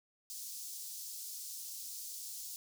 pink high-pass noise, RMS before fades -45 dBFS, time 0.3-2.56 s, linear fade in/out 0 ms, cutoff 5100 Hz, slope 24 dB/octave, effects none

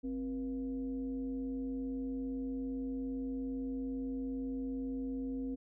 sine tone with frequency modulation, 263.8 Hz, C4, 14 cents sharp, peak -35 dBFS, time 0.03-5.56 s, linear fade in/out 20 ms, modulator 215 Hz, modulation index 0.52, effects none

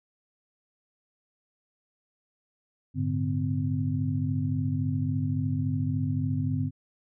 sine tone cluster, 101.3 / 115.2 / 144.9 / 256.7 Hz, G#2 / A#2 / D3 / C4, -43 / -20 / -23 / -33 cents, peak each -29 / -37 / -29 / -31 dBFS, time 2.94-6.71 s, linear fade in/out 50 ms, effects none

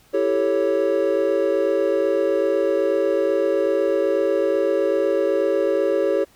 triangle chord, A dominant seventh, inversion second, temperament equal, 329.6 / 392 / 440 / 554.4 Hz, E4 / G4 / A4 / C#5, 0 / 0 / 0 / 0 cents, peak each -24 / -20 / -22 / -19 dBFS, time 0.13-6.25 s, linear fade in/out 20 ms, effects pink hiss -55 dBFS RMS until 6.35 s

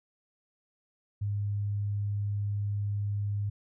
sine tone, 102.2 Hz, G#2, 27 cents flat, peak -28 dBFS, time 1.21-3.5 s, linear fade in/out 10 ms, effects none

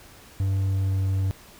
triangle tone with pitch glide, 96.9 to 95.95 Hz, G2 to G2, -20 to -37 cents, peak -19 dBFS, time 0.4-1.31 s, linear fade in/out 0 ms, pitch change -17 cents, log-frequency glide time 0.55-1 s, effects pink hiss -49 dBFS RMS until 1.59 s

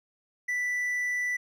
triangle tone, 1975.5 Hz, B6, in tune, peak -25 dBFS, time 0.48-1.37 s, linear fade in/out 10 ms, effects none

